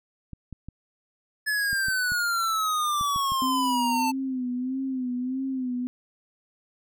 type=clicks; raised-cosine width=5 ms; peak=-26 dBFS; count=9; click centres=0.333 / 0.527 / 0.686 / 1.73 / 1.884 / 2.12 / 3.011 / 3.161 / 3.32 s
type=exponential sweep; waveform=square; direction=down; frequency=1724 to 880 Hz; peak=-24 dBFS; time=1.46-4.12 s; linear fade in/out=20 ms
type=tone with vibrato; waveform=sine; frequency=256.9 Hz; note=C4; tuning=32 cents flat; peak=-26 dBFS; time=3.42-5.87 s; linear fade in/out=0 ms; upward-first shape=sine; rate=1.6 Hz; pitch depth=70 cents each way
effects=none